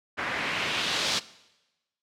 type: noise with low-pass filter sweep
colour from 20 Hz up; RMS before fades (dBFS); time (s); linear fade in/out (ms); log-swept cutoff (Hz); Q
white; -29; 0.17-1.2; 20; 1700 to 5000; 1.5
effects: noise-tail reverb RT60 1.0 s tail -19 dB re dry + high-pass 100 Hz 12 dB/octave